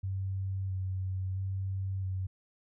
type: tone with vibrato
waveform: sine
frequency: 95 Hz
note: F#2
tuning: 46 cents sharp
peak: -31 dBFS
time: 0.03-2.27 s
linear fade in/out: 10 ms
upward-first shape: square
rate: 0.75 Hz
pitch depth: 17 cents each way
effects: none